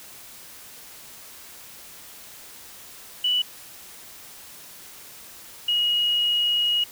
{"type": "tone pair in turn", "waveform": "sine", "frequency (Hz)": [2960, 2892], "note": ["F#7", "F#7"], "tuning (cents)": [0, -40], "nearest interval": "unison", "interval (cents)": 40, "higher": "first", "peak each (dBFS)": [-19, -19], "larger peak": "neither", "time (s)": [[3.24, 3.42], [5.68, 6.84]], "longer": "second", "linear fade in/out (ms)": 5, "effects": ["white hiss -44 dBFS RMS until 6.91 s"]}